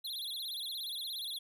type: tone with vibrato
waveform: square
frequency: 3729 Hz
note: A#7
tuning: in tune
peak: -38 dBFS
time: 0.04-1.39 s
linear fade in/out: 10 ms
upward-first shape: sine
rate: 17 Hz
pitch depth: 210 cents each way
effects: none